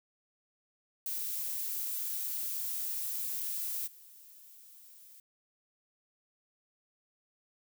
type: noise with level steps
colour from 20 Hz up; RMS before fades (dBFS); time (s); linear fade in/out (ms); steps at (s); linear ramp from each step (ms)
violet; -36 / -55; 1.06-5.2; 2; 3.86; 20
effects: none